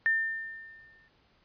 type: tone with exponential decay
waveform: sine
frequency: 1800 Hz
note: A6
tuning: 39 cents sharp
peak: -21 dBFS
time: 0.06-1.08 s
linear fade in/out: 0 ms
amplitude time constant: 220 ms
effects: pink hiss -66 dBFS RMS until 1.44 s + resampled to 11025 Hz